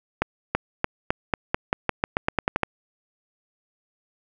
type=accelerating click train; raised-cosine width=0.5 ms; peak=-5 dBFS; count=15; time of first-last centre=0.22-2.633 s; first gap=330 ms; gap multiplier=0.89; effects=none